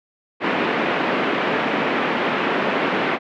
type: band-pass noise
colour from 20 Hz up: pink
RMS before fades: -21 dBFS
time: 0.4-3.19 s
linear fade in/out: 50 ms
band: 210 to 2700 Hz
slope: 24 dB/octave
effects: none